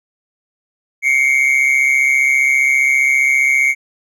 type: tone pair together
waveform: triangle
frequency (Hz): 2130 / 2265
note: C7 / C#7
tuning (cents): +30 / +37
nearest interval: minor second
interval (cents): 107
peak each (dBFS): -12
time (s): 1.02-3.75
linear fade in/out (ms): 50
effects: none